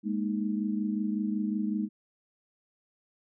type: chord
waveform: sine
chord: Ab suspended second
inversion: none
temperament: equal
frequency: 207.7 / 233.1 / 311.1 Hz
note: Ab3 / Bb3 / Eb4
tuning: 0 / 0 / 0 cents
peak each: -29 / -34 / -34 dBFS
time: 0.03-1.89 s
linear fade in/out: 50 ms
effects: none